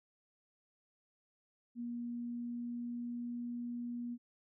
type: tone with pitch glide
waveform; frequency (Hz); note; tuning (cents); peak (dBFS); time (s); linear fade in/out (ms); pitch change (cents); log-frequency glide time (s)
sine; 238.5 to 240; A#3 to B3; +40 to -49; -38; 1.75-4.18; 50; +11; 1.94-3.4
effects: none